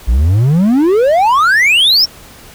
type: exponential sweep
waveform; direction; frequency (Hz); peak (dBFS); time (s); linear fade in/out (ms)
triangle; up; 53 to 5600; -5; 0.07-2.06; 20
effects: pink hiss -37 dBFS RMS until 2.54 s